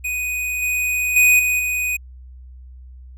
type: tone with level steps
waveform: square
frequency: 2489 Hz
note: D#7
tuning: in tune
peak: -22 / -19 / -11 / -17 / -20 dBFS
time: 0.04-1.97 s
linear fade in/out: 10 ms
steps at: 0.62 / 1.16 / 1.39 / 1.59 s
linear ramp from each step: 5 ms
effects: added 63 Hz sine -37 dBFS peak until 3.17 s